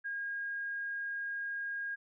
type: tone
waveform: sine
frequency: 1627 Hz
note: G#6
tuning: 36 cents flat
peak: -35 dBFS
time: 0.04-1.96 s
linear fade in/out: 20 ms
effects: none